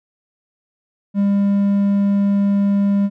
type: tone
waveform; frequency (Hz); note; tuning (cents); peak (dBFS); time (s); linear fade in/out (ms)
triangle; 200.3; G3; +38; -11; 1.14-3.1; 50
effects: none